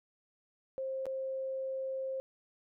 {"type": "tone with dropouts", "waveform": "sine", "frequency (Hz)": 530, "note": "C5", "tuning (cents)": 22, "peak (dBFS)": -34, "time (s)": [0.78, 2.2], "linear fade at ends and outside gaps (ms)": 0, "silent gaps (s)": [1.056, 1.066], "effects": []}